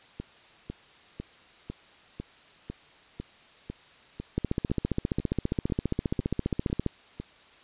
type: two click trains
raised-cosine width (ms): 3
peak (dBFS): -13 / -22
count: 38 / 15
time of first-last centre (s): 4.38-6.863 / 0.2-7.2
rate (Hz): 14.9 / 2
effects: white hiss -55 dBFS RMS until 7.63 s + resampled to 8000 Hz